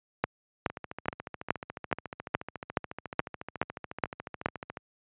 two click trains, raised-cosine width 0.5 ms, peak -9 / -22 dBFS, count 11 / 58, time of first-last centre 0.24-4.459 / 0.7-4.771 s, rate 2.37 / 14 Hz, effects high-pass 80 Hz 12 dB/octave + resampled to 8000 Hz

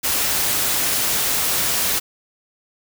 white noise, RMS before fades -20 dBFS, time 0.03-2 s, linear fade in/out 20 ms, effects none

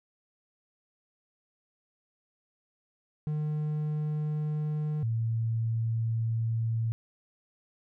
triangle / sine tone pair in turn, 151.7 / 113.65 Hz, D#3 / A#2, -44 / -43 cents, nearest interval perfect fourth, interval 499 cents, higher first, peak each -26 dBFS, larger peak neither, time 3.27-5.03 / 5.03-6.92 s, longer second, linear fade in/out 0 ms, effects none

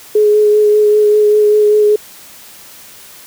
sine tone with vibrato, 421.2 Hz, G#4, 24 cents sharp, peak -6 dBFS, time 0.15-1.96 s, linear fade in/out 5 ms, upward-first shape sine, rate 5.1 Hz, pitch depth 15 cents each way, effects white hiss -37 dBFS RMS until 3.26 s + high-pass 60 Hz 12 dB/octave

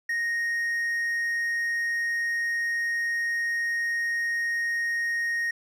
triangle tone, 1864.7 Hz, A#6, in tune, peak -23 dBFS, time 0.09-5.51 s, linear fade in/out 5 ms, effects none

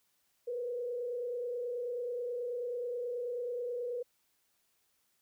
sine tone with frequency modulation, 486.4 Hz, B4, 26 cents flat, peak -34 dBFS, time 0.47-4.03 s, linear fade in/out 10 ms, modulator 29.3 Hz, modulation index 0.6, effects white hiss -75 dBFS RMS until 5.21 s

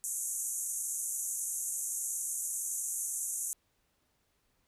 pink band-pass noise, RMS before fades -36 dBFS, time 0.04-3.53 s, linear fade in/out 0 ms, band 6300 to 12000 Hz, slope 96 dB/octave, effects pink hiss -75 dBFS RMS until 4.67 s

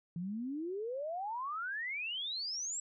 sine exponential sweep, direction up, 164.81 to 7820 Hz, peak -36 dBFS, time 0.16-2.8 s, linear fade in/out 2 ms, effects none

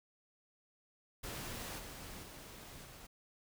pink noise with level steps, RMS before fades -44 / -49 / -52 / -54 dBFS, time 1.23-3.07 s, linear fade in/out 10 ms, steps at 1.78 / 2.22 / 2.84 s, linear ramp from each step 20 ms, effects none

